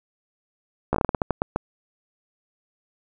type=slowing click train; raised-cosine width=1 ms; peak=-7 dBFS; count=12; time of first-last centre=0.93-1.56 s; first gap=14 ms; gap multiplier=1.26; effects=none